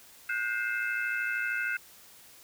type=tone cluster; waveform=sine; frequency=1449 / 1562 / 2106 / 2619 Hz; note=F#6 / G6 / C7 / E7; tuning=-37 / -7 / +11 / -12 cents; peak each=-32 / -33 / -37 / -37 dBFS; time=0.29-1.77 s; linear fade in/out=5 ms; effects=white hiss -54 dBFS RMS until 2.43 s